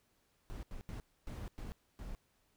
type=noise bursts at uneven times; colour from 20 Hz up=brown; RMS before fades=-44 dBFS; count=6; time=0.5-0.63 / 0.71-0.81 / 0.89-1 / 1.27-1.48 / 1.58-1.72 / 1.99-2.15 s; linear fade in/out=0 ms; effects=pink hiss -75 dBFS RMS until 2.56 s